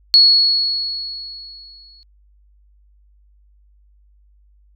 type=tone with exponential decay; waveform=sine; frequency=4358 Hz; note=C#8; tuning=30 cents flat; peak=-5 dBFS; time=0.14-2.03 s; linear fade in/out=0 ms; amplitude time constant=410 ms; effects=added 50 Hz sine -50 dBFS peak until 4.75 s